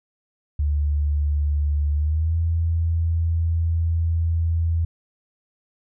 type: tone with pitch glide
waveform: sine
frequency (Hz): 73.42 to 82.89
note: D2 to E2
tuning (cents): 0 to +10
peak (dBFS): -18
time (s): 0.59-4.85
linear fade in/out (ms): 5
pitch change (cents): +210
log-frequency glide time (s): 1.94-2.36
effects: none